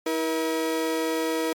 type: tone pair together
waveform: 35% pulse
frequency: 322.9 / 478.8 Hz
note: E4 / A#4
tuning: -36 / +46 cents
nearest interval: perfect fifth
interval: 682 cents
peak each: -25 dBFS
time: 0.06-1.53 s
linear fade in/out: 5 ms
effects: MP3 96 kbps